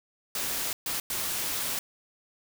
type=noise bursts at uneven times; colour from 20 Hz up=white; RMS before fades=-31 dBFS; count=3; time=0.35-0.73 / 0.86-1 / 1.1-1.79 s; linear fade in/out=2 ms; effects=none